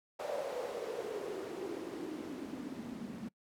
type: noise with band-pass filter sweep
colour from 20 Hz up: white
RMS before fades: -41 dBFS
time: 0.19-3.29 s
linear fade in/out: 10 ms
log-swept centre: 590 to 210 Hz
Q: 6.2
effects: noise-tail reverb RT60 0.1 s tail -23 dB re dry